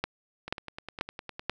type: two click trains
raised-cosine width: 0.3 ms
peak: -22 / -12 dBFS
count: 10 / 4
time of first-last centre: 0.48-1.395 / 0.04-1.496 s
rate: 9.84 / 2.06 Hz
effects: none